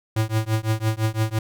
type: tone with tremolo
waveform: square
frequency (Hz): 110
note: A2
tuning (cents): 0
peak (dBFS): -17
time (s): 0.16-1.39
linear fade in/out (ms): 5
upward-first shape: triangle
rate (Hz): 5.9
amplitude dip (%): 100
effects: none